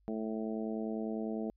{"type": "harmonic tone", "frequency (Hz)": 110, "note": "A2", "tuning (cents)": 0, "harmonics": [2, 3, 4, 5, 6, 7], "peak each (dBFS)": [-36, -41, -41, -48, -44, -51], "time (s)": [0.08, 1.5], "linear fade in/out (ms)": 0, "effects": ["added 50 Hz sine -66 dBFS peak until 1.56 s"]}